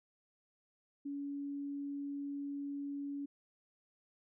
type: tone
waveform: sine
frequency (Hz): 282.9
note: C#4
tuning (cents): +35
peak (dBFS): -38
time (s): 1.05-3.26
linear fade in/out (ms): 10
effects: none